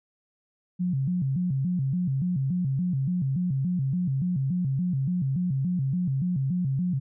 sine tone with vibrato, 155.56 Hz, D#3, in tune, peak -23 dBFS, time 0.79-7 s, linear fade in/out 20 ms, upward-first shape square, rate 3.5 Hz, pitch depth 250 cents each way, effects none

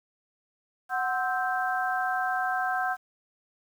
harmonic tone with a mistuned harmonic, 261.2 Hz, C4, 3 cents flat, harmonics 3 / 4 / 5 / 6, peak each -28 / -36 / -34 / -30 dBFS, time 0.89-2.97 s, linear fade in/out 50 ms, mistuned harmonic 3, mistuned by -94 cents, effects 9-bit

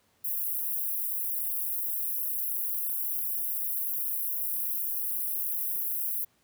white high-pass noise, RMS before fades -31 dBFS, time 0.24-6.25 s, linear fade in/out 10 ms, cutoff 11000 Hz, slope 48 dB/octave, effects pink hiss -68 dBFS RMS until 6.43 s + high-pass 80 Hz 12 dB/octave

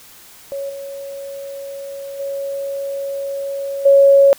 sine tone with level steps, 554.4 Hz, C#5, in tune, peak -22 / -27 / -21 / -6 dBFS, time 0.52-4.33 s, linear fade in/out 0 ms, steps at 0.69 / 2.19 / 3.85 s, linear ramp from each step 10 ms, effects white hiss -43 dBFS RMS until 4.38 s

